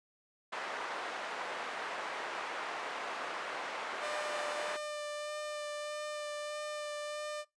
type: band-pass noise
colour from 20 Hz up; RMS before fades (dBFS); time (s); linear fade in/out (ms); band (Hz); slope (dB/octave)
white; -40; 0.52-4.77; 10; 520 to 1500; 12
type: tone with vibrato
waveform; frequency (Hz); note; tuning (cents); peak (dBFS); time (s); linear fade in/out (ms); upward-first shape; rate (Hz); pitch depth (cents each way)
sawtooth; 597; D5; +28; -34; 4-7.45; 50; sine; 1.6; 11
effects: noise-tail reverb RT60 0.2 s tail -22 dB re dry + resampled to 22050 Hz